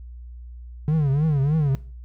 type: tone with vibrato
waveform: triangle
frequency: 146.83 Hz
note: D3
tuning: in tune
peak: -15 dBFS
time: 0.88-1.75 s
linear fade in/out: 0 ms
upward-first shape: triangle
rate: 3.3 Hz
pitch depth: 180 cents each way
effects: noise-tail reverb RT60 0.4 s tail -18 dB re dry + added 60 Hz sine -36 dBFS peak until 2.04 s